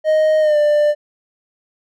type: tone with pitch glide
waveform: triangle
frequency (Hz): 622.3 to 593.9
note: D#5 to D5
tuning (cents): 0 to +19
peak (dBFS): -9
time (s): 0.04-0.95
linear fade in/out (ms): 50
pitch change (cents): -81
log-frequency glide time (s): 0.4-0.57
effects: none